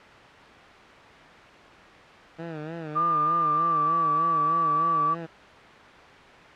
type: tone with vibrato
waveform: 15% pulse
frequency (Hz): 159.5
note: D#3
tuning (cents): +43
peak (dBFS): -27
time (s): 2.38-5.27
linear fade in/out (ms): 20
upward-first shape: sine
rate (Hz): 3.3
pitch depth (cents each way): 98
type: tone with pitch glide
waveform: sine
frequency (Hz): 1200 to 1153.8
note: D6 to D6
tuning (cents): +37 to -31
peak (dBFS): -20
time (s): 2.95-5.15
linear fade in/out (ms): 20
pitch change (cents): -68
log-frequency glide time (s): 3.36-3.99
effects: white hiss -46 dBFS RMS until 6.55 s + low-pass 2000 Hz 12 dB/octave